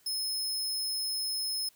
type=tone; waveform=sawtooth; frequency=5180 Hz; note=E8; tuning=31 cents flat; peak=-28 dBFS; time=0.06-1.69 s; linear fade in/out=5 ms; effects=white hiss -64 dBFS RMS until 1.75 s